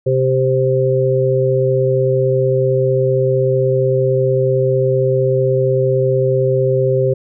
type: harmonic tone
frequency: 130.81 Hz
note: C3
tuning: in tune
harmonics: 1 / 3 / 4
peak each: -16 / -16 / -16 dBFS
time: 0.06-7.14 s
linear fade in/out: 10 ms
effects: none